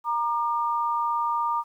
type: tone pair together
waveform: sine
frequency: 936.8 / 1200 Hz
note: A#5 / D6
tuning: +8 / +37 cents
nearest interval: major third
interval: 429 cents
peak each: -25 / -26 dBFS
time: 0.04-1.64 s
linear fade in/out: 50 ms
effects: 10-bit